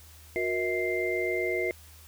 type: tone cluster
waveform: sine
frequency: 364.5 / 472 / 639 / 2093 Hz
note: F#4 / A#4 / D#5 / C7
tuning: -26 / +22 / +46 / 0 cents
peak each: -30 / -33 / -34 / -31 dBFS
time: 0.36-1.71 s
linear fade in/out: 0 ms
effects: added 78 Hz sine -51 dBFS peak until 2.07 s + white hiss -54 dBFS RMS until 2.07 s